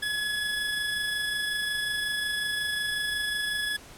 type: tone with amplitude modulation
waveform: 25% pulse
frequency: 1694 Hz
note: G#6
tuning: 34 cents sharp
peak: -22 dBFS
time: 0.02-3.77 s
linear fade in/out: 10 ms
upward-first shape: sine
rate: 25.5 Hz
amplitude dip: 30%
effects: pink hiss -48 dBFS RMS until 3.97 s + low-pass 12000 Hz 12 dB/octave